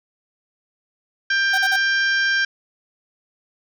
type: harmonic tone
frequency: 792 Hz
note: G5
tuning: 18 cents sharp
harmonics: 2 / 3 / 4 / 5 / 6 / 7 / 8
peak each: -17 / -32 / -29 / -37 / -33 / -29 / -41 dBFS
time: 1.3-2.45 s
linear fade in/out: 5 ms
type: tone bursts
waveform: 30% pulse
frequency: 764 Hz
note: G5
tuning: 45 cents flat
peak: -19 dBFS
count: 3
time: 1.53-1.765 s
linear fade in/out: 10 ms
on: 51 ms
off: 41 ms
effects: none